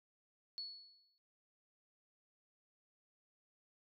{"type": "tone with exponential decay", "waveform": "sine", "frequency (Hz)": 4400, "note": "C#8", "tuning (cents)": -14, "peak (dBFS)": -40, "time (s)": [0.58, 1.18], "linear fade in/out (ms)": 0, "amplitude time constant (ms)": 130, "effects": []}